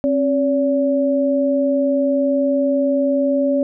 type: tone pair together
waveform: sine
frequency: 269 / 570 Hz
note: C4 / C#5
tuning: +48 / +48 cents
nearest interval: octave + minor second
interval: 1300 cents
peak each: -17 dBFS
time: 0.04-3.63 s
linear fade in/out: 0 ms
effects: none